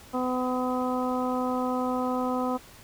harmonic tone, 252.8 Hz, B3, 41 cents sharp, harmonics 1 / 2 / 3 / 4 / 5, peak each -28 / -31 / -33 / -34 / -35 dBFS, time 0.13-2.58 s, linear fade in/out 20 ms, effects pink hiss -50 dBFS RMS until 2.83 s

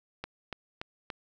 click train, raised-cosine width 0.3 ms, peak -20 dBFS, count 4, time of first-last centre 0.24-1.102 s, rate 3.48 Hz, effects none

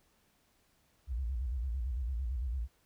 sine tone with vibrato, 62 Hz, B1, 7 cents sharp, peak -32 dBFS, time 1.07-2.68 s, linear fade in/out 50 ms, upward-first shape square, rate 8.9 Hz, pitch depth 150 cents each way, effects pink hiss -71 dBFS RMS until 2.85 s

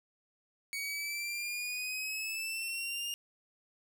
sawtooth exponential sweep, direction up, 2237 to 2831 Hz, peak -32 dBFS, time 0.73-3.14 s, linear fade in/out 0 ms, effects none

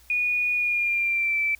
sine tone with pitch glide, 2456 to 2325 Hz, D#7 to D7, -23 to -18 cents, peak -21 dBFS, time 0.1-1.55 s, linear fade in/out 2 ms, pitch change -95 cents, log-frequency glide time 0.55-1.4 s, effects added 60 Hz sine -55 dBFS peak until 1.59 s + white hiss -56 dBFS RMS until 1.59 s

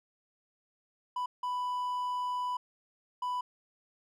triangle tone bursts at uneven times, 992 Hz, B5, 7 cents sharp, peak -29 dBFS, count 3, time 1.16-1.26 / 1.43-2.57 / 3.22-3.41 s, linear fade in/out 5 ms, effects none

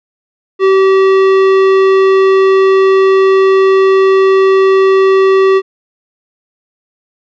sine tone with tanh clipping, 384.3 Hz, G4, 34 cents flat, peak -7 dBFS, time 0.59-5.62 s, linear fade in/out 50 ms, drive 15 dB, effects none

